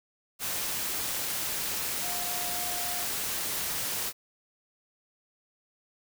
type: tone in noise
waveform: sine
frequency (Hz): 710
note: F5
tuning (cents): +28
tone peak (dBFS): -39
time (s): 2.01-3.06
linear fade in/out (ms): 50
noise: white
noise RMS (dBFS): -32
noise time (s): 0.39-4.13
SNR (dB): -10
effects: none